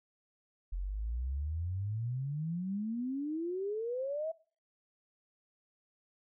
sine exponential sweep, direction up, 42.8 to 659.3 Hz, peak -33 dBFS, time 0.72-4.32 s, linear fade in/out 10 ms, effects noise-tail reverb RT60 0.4 s tail -22 dB re dry

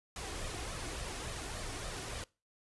pink noise with flanger, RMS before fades -41 dBFS, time 0.16-2.24 s, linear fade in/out 2 ms, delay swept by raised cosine 1.6 to 2.8 ms, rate 3.5 Hz, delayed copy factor +0.5, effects noise-tail reverb RT60 0.3 s tail -23 dB re dry + resampled to 24000 Hz

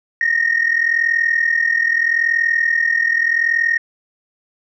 sine tone pair together, 1840 / 1880.8 Hz, A#6 / A#6, -23 / +15 cents, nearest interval unison, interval 38 cents, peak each -15 / -16 dBFS, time 0.21-3.78 s, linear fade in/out 2 ms, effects tanh soft clip ceiling -8 dBFS

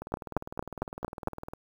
two click trains, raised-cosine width 1 ms, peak -24 / -13 dBFS, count 31 / 6, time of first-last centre 0.02-1.535 / 0.14-1.274 s, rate 19.8 / 4.41 Hz, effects 8-bit

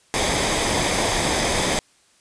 pink noise with comb filter, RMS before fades -21 dBFS, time 0.14-1.79 s, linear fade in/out 0 ms, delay 0.71 ms, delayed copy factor -0.5, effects white hiss -58 dBFS RMS until 2.2 s + resampled to 22050 Hz

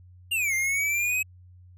square exponential two-way sweep, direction down then up, 2860 to 2088 to 2560 Hz, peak -24 dBFS, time 0.31-1.23 s, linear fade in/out 10 ms, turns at 0.54 s, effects added 90 Hz sine -48 dBFS peak until 1.77 s

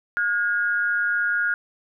sine tone pair together, 1435 / 1639 Hz, F6 / G#6, +47 / -23 cents, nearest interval major second, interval 230 cents, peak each -21 / -25 dBFS, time 0.17-1.54 s, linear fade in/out 0 ms, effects none

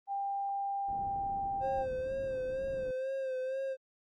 sine tone with pitch glide, 795 to 790 Hz, G5 to G5, +24 to +13 cents, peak -32 dBFS, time 0.07-1.86 s, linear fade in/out 50 ms, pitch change -11 cents, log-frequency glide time 0.89-1.47 s
pink low-pass noise, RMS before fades -48 dBFS, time 0.88-2.91 s, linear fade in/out 2 ms, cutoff 380 Hz, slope 12 dB/octave
triangle tone with vibrato, 526 Hz, C5, 9 cents sharp, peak -31 dBFS, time 1.6-3.77 s, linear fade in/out 50 ms, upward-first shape sine, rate 2.1 Hz, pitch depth 44 cents each way
effects Opus 32 kbps

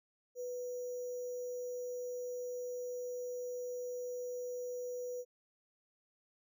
sine tone with sample-and-hold, 493.9 Hz, B4, in tune, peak -38 dBFS, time 0.35-5.25 s, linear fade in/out 50 ms, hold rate 6300 Hz, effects none

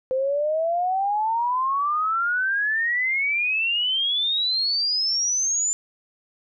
sine exponential sweep, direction up, 512 to 7190 Hz, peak -20 dBFS, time 0.11-5.73 s, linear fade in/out 0 ms, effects none

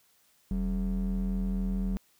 triangle ring-modulated tone, 116.54 Hz, A#2, in tune, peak -22 dBFS, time 0.51-1.97 s, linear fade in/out 0 ms, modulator 74.5 Hz, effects white hiss -66 dBFS RMS until 2.19 s

